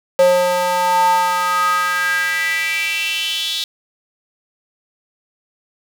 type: tone with high-pass filter sweep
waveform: square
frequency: 179.1 Hz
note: F3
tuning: 44 cents sharp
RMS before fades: -17 dBFS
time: 0.19-3.64 s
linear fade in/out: 0 ms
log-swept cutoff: 550 to 3700 Hz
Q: 5.8
effects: none